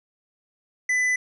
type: tone with hard clipping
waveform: sine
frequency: 2000 Hz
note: B6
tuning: 21 cents sharp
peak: -21 dBFS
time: 0.89-1.16 s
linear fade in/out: 5 ms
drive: 7 dB
effects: none